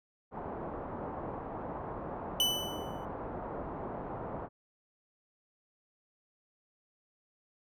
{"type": "low-pass noise", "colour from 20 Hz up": "white", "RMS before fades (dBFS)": -40, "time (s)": [0.31, 4.49], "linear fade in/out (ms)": 50, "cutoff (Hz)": 960, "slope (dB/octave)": 24}
{"type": "tone with exponential decay", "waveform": "40% pulse", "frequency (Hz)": 2992, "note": "F#7", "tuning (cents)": 19, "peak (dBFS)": -23, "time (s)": [2.4, 3.05], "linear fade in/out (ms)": 1, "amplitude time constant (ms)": 140}
{"effects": []}